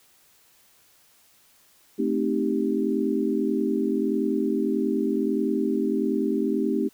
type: chord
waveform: sine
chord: A half-diminished seventh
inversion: none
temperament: equal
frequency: 220 / 261.6 / 311.1 / 392 Hz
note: A3 / C4 / Eb4 / G4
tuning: 0 / 0 / 0 / 0 cents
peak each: -27 dBFS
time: 1.98-6.89 s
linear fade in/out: 20 ms
effects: white hiss -59 dBFS RMS until 6.93 s